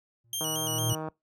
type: tone with exponential growth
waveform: triangle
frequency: 116.54 Hz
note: A#2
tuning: in tune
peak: -22 dBFS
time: 0.24-0.93 s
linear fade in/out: 5 ms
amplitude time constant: 150 ms
type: tone with vibrato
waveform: 15% pulse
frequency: 3055 Hz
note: G7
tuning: 45 cents flat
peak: -23 dBFS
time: 0.33-0.95 s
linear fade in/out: 2 ms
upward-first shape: square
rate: 4.4 Hz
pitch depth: 70 cents each way
type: click train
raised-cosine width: 1 ms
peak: -22 dBFS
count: 107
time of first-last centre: 0.41-1.085 s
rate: 157 Hz
effects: noise-tail reverb RT60 0.2 s tail -24 dB re dry + high-pass 60 Hz 12 dB/octave